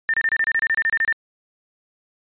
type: tone bursts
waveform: sine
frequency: 1800 Hz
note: A6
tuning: 39 cents sharp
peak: -16 dBFS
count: 14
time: 0.09-1.125 s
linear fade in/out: 0 ms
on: 47 ms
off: 29 ms
effects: resampled to 8000 Hz